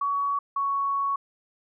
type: tone pair in turn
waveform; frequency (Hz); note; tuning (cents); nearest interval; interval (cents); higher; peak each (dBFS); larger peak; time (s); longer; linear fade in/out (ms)
sine; 1126 / 1113.1; C#6 / C#6; +27 / +7; unison; 20; first; -23; neither; 0.01-0.39 / 0.56-1.16; second; 5
effects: none